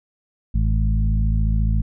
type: harmonic tone with a mistuned harmonic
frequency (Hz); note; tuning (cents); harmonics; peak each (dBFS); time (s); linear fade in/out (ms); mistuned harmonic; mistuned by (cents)
53.8; A1; -38; 1 / 2 / 3 / 4; -17 / -23 / -27 / -29; 0.54-1.82; 10; 1; -31
effects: none